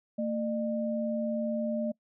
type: tone pair together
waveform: sine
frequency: 226.2 / 604 Hz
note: A3 / D5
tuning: +48 / +48 cents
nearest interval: octave + perfect fourth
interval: 1700 cents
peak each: -30 / -32 dBFS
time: 0.18-1.92 s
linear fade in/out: 10 ms
effects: noise-tail reverb RT60 0.1 s tail -23 dB re dry